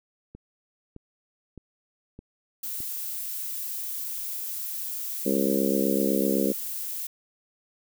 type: click train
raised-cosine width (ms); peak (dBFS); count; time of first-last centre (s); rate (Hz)
3; -29; 5; 0.35-2.804; 1.63
type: noise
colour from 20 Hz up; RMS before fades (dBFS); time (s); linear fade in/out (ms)
violet; -33; 2.63-7.07; 5
type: harmonic tone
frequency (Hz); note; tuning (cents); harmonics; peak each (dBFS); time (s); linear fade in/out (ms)
67.9; C#2; -35; 3 / 4 / 5 / 6 / 7 / 8; -27 / -28 / -29 / -30 / -30 / -31; 5.25-6.53; 20
effects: none